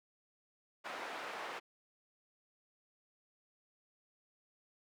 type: band-pass noise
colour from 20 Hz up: white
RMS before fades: -44 dBFS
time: 0.84-1.6 s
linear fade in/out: 20 ms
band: 430 to 1600 Hz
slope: 12 dB/octave
effects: none